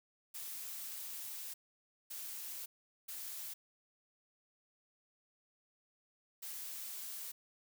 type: noise bursts at uneven times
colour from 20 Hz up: blue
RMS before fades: -45 dBFS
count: 4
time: 0.34-1.54 / 2.1-2.66 / 3.08-3.54 / 6.42-7.32 s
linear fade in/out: 10 ms
effects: none